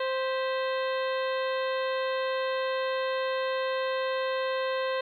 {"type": "harmonic tone with a mistuned harmonic", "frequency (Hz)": 523.3, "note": "C5", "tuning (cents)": 0, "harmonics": [1, 2, 3, 4, 5, 6, 7, 8], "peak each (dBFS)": [-28, -34, -38, -40, -42, -44, -45, -46], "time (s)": [0, 5.01], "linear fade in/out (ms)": 5, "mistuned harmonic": 4, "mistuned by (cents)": -110, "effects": ["11-bit"]}